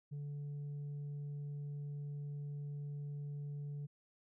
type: tone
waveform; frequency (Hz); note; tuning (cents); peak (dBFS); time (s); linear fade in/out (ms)
sine; 144.7; D3; -25; -38; 0.11-3.87; 20
effects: tanh soft clip ceiling -40 dBFS